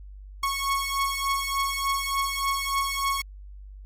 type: beating tone pair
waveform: sawtooth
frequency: 1100 / 1103.4 Hz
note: C#6 / C#6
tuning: -14 / -8 cents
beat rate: 3.4 Hz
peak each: -24 dBFS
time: 0.43-3.22 s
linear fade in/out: 5 ms
effects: added 49 Hz sine -40 dBFS peak until 3.85 s + AAC 48 kbps